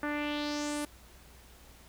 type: tone with low-pass filter sweep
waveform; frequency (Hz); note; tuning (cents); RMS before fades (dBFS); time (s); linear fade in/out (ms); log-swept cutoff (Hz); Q
sawtooth; 294.8; D4; +7; -34; 0.03-0.85; 2; 1600 to 11000; 3
effects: added 60 Hz sine -56 dBFS peak until 1.88 s + pink hiss -57 dBFS RMS until 1.88 s